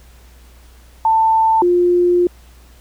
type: tone pair in turn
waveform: sine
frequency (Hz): 890 / 353.2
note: A5 / F4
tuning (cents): +20 / +20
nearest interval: octave + major third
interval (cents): 1600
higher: first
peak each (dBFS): -10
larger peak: neither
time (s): 1.05-1.62 / 1.62-2.27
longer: second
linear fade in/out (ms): 2
effects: added 60 Hz sine -42 dBFS peak until 2.8 s + pink hiss -50 dBFS RMS until 2.8 s